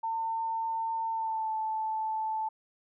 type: tone with pitch glide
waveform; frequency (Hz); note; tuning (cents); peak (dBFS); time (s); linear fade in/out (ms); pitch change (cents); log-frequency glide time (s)
sine; 902 to 876.3; A5 to A5; +43 to -7; -29; 0.03-2.49; 10; -50; 1.09-1.52
effects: none